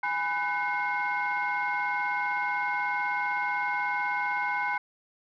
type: tone cluster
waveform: sine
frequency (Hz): 827 / 990 / 1505 / 2148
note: G#5 / B5 / F#6 / C7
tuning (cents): -8 / +4 / +29 / +45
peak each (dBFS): -31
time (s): 0.03-4.78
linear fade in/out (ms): 5
effects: tanh soft clip ceiling -19 dBFS